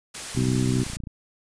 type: noise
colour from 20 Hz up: white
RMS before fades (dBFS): -34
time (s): 0.14-0.97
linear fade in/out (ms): 10
type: click train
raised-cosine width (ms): 5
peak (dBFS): -23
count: 22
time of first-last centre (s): 0.35-1.072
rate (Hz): 29.1
type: harmonic tone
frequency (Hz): 63.4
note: B1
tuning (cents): +46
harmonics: 2 / 3 / 4 / 5 / 6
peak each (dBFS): -23 / -28 / -26 / -31 / -32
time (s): 0.36-0.84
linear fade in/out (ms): 10
effects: resampled to 22050 Hz